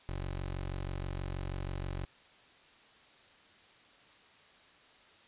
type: tone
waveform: 20% pulse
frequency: 46.25 Hz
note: F#1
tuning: in tune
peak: -31 dBFS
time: 0.09-2.05 s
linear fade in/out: 0 ms
effects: white hiss -60 dBFS RMS until 5.27 s + resampled to 8000 Hz